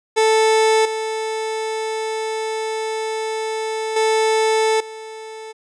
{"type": "tone with level steps", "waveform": "30% pulse", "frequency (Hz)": 440, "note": "A4", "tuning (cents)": 0, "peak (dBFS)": [-10, -19, -12, -29], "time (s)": [0.16, 5.53], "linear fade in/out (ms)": 20, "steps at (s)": [0.85, 3.96, 4.8], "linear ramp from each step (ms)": 5, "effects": ["resampled to 22050 Hz"]}